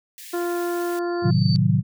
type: high-pass noise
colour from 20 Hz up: white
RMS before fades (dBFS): -40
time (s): 0.18-0.99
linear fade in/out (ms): 0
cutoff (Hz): 1700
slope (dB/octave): 96
type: harmonic tone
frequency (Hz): 348.2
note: F4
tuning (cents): -5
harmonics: 1 / 2 / 3 / 4 / 5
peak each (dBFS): -23 / -31 / -36 / -35 / -41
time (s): 0.33-1.31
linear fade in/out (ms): 10
type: tone with exponential growth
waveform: sine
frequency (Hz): 4566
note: D8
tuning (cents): -50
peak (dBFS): -25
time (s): 0.68-1.56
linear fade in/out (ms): 0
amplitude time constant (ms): 190
type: chord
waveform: sine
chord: A diminished seventh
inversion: none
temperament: equal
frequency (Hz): 110 / 130.81 / 155.56 / 185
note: A2 / C3 / Eb3 / Gb3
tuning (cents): 0 / 0 / 0 / 0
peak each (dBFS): -21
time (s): 1.22-1.83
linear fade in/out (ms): 50
effects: none